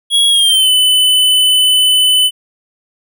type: tone with pitch glide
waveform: square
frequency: 3322 to 3011 Hz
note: G#7 to F#7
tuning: 0 to +30 cents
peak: -8 dBFS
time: 0.1-2.31 s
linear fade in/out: 50 ms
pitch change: -170 cents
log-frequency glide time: 0.29-0.7 s
effects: none